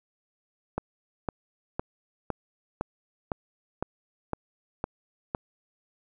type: click train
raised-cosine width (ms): 1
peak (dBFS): -14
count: 10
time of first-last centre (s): 0.78-5.349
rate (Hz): 1.97
effects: none